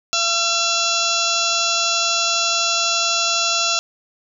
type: harmonic tone with a mistuned harmonic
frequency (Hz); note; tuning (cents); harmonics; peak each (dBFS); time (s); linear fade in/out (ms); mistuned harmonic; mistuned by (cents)
678; E5; +49; 1 / 2 / 4 / 5 / 6 / 7 / 8 / 9 / 10; -28 / -24 / -24 / -25 / -24 / -29 / -26 / -27 / -26; 0.13-3.79; 0; 9; -26
effects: none